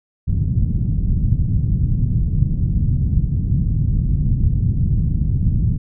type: low-pass noise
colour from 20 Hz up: white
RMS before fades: -17 dBFS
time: 0.27-5.78 s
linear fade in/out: 20 ms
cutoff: 150 Hz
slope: 24 dB/octave
effects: none